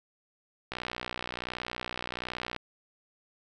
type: click train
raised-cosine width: 0.3 ms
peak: -18 dBFS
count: 114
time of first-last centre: 0.72-2.563 s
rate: 61.3 Hz
effects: none